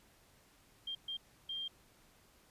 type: tone bursts at uneven times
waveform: sine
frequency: 3190 Hz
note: G7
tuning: 30 cents sharp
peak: -38 dBFS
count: 3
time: 0.87-0.95 / 1.08-1.17 / 1.49-1.68 s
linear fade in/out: 5 ms
effects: pink hiss -66 dBFS RMS until 2.5 s + resampled to 32000 Hz

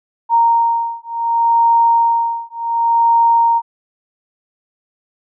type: beating tone pair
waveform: sine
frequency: 928 / 928.68 Hz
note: A#5 / A#5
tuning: -8 / -7 cents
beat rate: 0.68 Hz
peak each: -14 dBFS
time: 0.29-3.62 s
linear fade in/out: 50 ms
effects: none

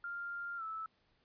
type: tone with pitch glide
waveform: sine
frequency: 1396.9 to 1310.9 Hz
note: F6 to E6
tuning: 0 to -10 cents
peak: -39 dBFS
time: 0.04-0.86 s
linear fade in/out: 2 ms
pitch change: -110 cents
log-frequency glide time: 0.57-0.63 s
effects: pink hiss -74 dBFS RMS until 1.24 s + resampled to 11025 Hz

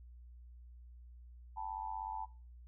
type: tone with amplitude modulation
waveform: sine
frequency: 878 Hz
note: A5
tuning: 4 cents flat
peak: -35 dBFS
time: 1.56-2.26 s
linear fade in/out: 20 ms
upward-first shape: sine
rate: 96.5 Hz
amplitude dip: 95%
effects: noise-tail reverb RT60 0.4 s tail -21 dB re dry + added 60 Hz sine -52 dBFS peak until 2.67 s

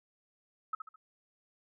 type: tone with echo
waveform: sine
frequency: 1288 Hz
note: E6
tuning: 41 cents flat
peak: -30 dBFS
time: 0.73-0.75 s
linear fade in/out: 5 ms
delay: 70 ms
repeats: 3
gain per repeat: -8 dB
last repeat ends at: 0.96 s
effects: none

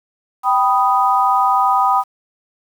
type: chord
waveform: sine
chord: G augmented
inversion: none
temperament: equal with one note detuned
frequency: 779.9 / 987.8 / 1244.5 Hz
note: G5 / B5 / D#6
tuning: -9 / 0 / 0 cents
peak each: -16 dBFS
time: 0.43-2.04 s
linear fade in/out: 50 ms
effects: 7-bit

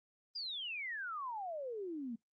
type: exponential sweep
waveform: sine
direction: down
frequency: 4978 to 220 Hz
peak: -39 dBFS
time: 0.35-2.16 s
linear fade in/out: 10 ms
effects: noise-tail reverb RT60 0.1 s tail -24 dB re dry + Opus 32 kbps

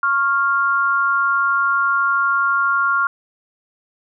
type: tone pair together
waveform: sine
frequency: 1102 / 1396.9 Hz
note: C#6 / F6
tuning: -11 / 0 cents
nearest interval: major third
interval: 411 cents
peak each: -19 / -16 dBFS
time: 0.03-3.07 s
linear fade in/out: 2 ms
effects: none

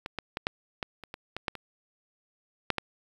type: clicks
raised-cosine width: 0.3 ms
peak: -19 / -16 / -15 / -10 / -15 / -26 / -22 / -18 / -12 / -23 / -8 / -12 dBFS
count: 12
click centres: 0.061 / 0.187 / 0.371 / 0.469 / 0.828 / 1.037 / 1.141 / 1.366 / 1.482 / 1.553 / 2.703 / 2.783 s
effects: 8-bit

